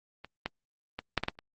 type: clicks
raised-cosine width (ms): 0.3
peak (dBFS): -27 / -15 / -19 / -8 / -13 / -12 / -29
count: 7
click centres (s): 0.246 / 0.46 / 0.99 / 1.177 / 1.236 / 1.284 / 1.389
effects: Opus 24 kbps